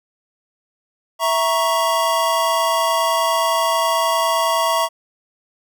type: chord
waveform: square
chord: A# diminished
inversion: second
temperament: equal with one note detuned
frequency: 659.3 / 941.5 / 1108.7 Hz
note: E5 / A#5 / C#6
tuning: 0 / +17 / 0 cents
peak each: -21 dBFS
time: 1.19-4.89 s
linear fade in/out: 50 ms
effects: none